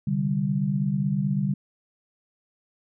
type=chord; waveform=sine; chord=C suspended second; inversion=none; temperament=equal; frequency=130.81 / 146.83 / 196 Hz; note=C3 / D3 / G3; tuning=0 / 0 / 0 cents; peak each=-31 / -25 / -25 dBFS; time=0.07-1.54 s; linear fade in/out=5 ms; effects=none